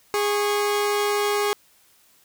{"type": "tone pair together", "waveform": "sawtooth", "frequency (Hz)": [412, 1100], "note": ["G#4", "C#6"], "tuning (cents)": [-14, -14], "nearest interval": "octave + perfect fourth", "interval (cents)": 1700, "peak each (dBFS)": [-17, -25], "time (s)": [0.14, 1.53], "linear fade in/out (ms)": 0, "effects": ["white hiss -58 dBFS RMS until 2.24 s"]}